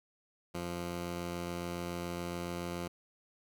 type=tone pair together; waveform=10% pulse; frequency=87.1 / 174.2 Hz; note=F2 / F3; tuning=-4 / -4 cents; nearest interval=octave; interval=1200 cents; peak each=-32 / -34 dBFS; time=0.54-2.88 s; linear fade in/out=10 ms; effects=none